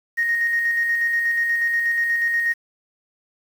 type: tone with tremolo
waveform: sine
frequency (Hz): 1864.7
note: A#6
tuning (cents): 0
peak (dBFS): -16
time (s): 0.17-2.54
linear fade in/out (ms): 20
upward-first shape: square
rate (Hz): 8.3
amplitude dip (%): 30
effects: tanh soft clip ceiling -12 dBFS + 7-bit